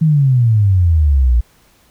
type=exponential sweep; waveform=sine; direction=down; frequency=163.6 to 57 Hz; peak=-8 dBFS; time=0.01-1.41 s; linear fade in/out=10 ms; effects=pink hiss -52 dBFS RMS until 1.9 s